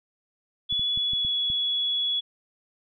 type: tone with pitch glide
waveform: sine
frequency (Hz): 3409 to 3380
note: G#7 to G#7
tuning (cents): +45 to +30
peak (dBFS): -23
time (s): 0.69-2.21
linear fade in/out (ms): 20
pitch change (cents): -15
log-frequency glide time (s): 0.88-1.35
type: clicks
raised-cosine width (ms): 5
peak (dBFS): -27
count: 6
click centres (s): 0.726 / 0.795 / 0.975 / 1.134 / 1.249 / 1.501
effects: none